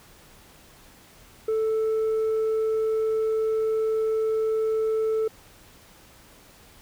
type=tone with tanh clipping; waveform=triangle; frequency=440 Hz; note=A4; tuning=in tune; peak=-22 dBFS; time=1.48-5.28 s; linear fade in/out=5 ms; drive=7 dB; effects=pink hiss -52 dBFS RMS until 6.81 s